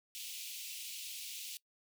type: high-pass noise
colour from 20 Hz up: pink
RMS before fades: -45 dBFS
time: 0.15-1.57 s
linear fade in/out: 0 ms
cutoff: 2500 Hz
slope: 48 dB/octave
effects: noise-tail reverb RT60 0.1 s tail -21 dB re dry